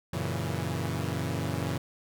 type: chord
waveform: sawtooth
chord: F# dominant seventh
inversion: none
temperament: equal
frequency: 92.5 / 116.54 / 138.59 / 164.81 Hz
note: F#2 / A#2 / C#3 / E3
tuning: 0 / 0 / 0 / 0 cents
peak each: -31 dBFS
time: 0.13-1.78 s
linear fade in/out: 5 ms
effects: none